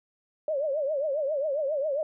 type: tone with vibrato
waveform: sine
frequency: 582 Hz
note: D5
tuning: 16 cents flat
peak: -25 dBFS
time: 0.48-2.03 s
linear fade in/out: 2 ms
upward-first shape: triangle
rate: 7.4 Hz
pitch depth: 180 cents each way
effects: none